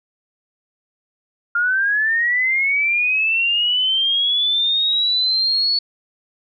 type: linear sweep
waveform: sine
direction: up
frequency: 1396.9 to 4435 Hz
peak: -15 dBFS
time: 1.55-5.79 s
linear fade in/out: 5 ms
effects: none